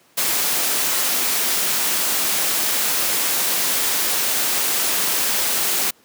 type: noise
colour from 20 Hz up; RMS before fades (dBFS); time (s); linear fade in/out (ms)
white; -20; 0.17-5.91; 10
effects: pink hiss -55 dBFS RMS until 6.04 s + high-pass 200 Hz 12 dB/octave